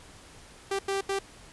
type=tone bursts at uneven times; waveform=sawtooth; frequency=392 Hz; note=G4; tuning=in tune; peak=-23 dBFS; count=3; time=0.71-0.79 / 0.88-1.01 / 1.09-1.19 s; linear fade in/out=5 ms; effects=pink hiss -51 dBFS RMS until 1.52 s + resampled to 24000 Hz